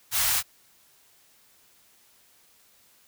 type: band-stop noise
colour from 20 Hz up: white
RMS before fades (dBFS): -24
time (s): 0.11-0.43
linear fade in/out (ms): 50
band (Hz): 130 to 740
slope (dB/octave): 24
effects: white hiss -60 dBFS RMS until 3.07 s